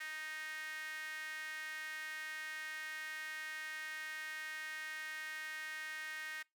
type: tone with high-pass filter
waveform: sawtooth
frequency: 311.1 Hz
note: D#4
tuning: in tune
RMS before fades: -45 dBFS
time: 0-6.43 s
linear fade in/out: 10 ms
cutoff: 1800 Hz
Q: 5.2
effects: noise-tail reverb RT60 0.2 s tail -24 dB re dry